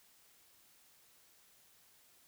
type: silence
effects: white hiss -66 dBFS RMS until 2.27 s